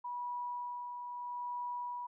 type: tone with tremolo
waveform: sine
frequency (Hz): 975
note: B5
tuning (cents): -23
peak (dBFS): -36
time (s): 0.04-2.07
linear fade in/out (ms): 10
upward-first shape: sine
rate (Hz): 0.78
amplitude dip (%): 40
effects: none